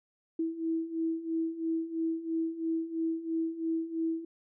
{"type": "beating tone pair", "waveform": "sine", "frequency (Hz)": [324.5, 327.5], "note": ["E4", "E4"], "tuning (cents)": [-27, -11], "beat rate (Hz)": 3, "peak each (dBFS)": [-35, -31], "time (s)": [0.39, 4.25], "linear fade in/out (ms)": 5, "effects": []}